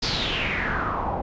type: noise with low-pass filter sweep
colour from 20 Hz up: pink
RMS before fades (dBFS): -26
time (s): 0.02-1.22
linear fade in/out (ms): 10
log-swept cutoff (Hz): 5000 to 730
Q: 4.7
effects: resampled to 16000 Hz